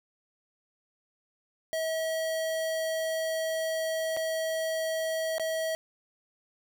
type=tone with dropouts; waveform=square; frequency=643 Hz; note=E5; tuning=43 cents flat; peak=-29 dBFS; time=1.73-5.75 s; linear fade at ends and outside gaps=0 ms; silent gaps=4.166-4.171 / 5.382-5.397 s; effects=none